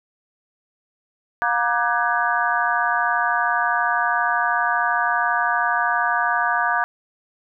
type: harmonic tone with a mistuned harmonic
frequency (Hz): 237.2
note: A#3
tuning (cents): +30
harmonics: 3 / 4 / 5 / 6 / 7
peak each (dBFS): -24 / -24 / -24 / -24 / -24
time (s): 1.42-6.84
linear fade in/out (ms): 0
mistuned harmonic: 6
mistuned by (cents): +100
effects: none